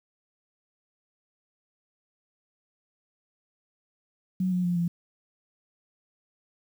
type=tone with pitch steps; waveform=sine; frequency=185 / 180.36 / 175.83 / 171.42 Hz; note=F#3 / F#3 / F3 / F3; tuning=0 / -44 / +12 / -32 cents; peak=-23 dBFS; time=4.4-4.88 s; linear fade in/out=5 ms; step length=120 ms; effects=9-bit